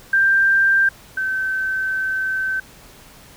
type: tone pair in turn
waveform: sine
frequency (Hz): 1580 / 1539.5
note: G6 / G6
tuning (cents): +13 / -32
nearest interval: unison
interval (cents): 45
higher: first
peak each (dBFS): -12 / -19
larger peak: first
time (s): 0.13-0.89 / 1.17-2.6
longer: second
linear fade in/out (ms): 5
effects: pink hiss -45 dBFS RMS until 3.36 s